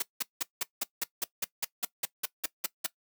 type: noise bursts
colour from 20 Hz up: white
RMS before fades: -30 dBFS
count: 15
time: 0-2.865 s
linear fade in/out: 5 ms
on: 23 ms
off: 180 ms
effects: noise-tail reverb RT60 0.1 s tail -19 dB re dry + high-pass 200 Hz 12 dB/octave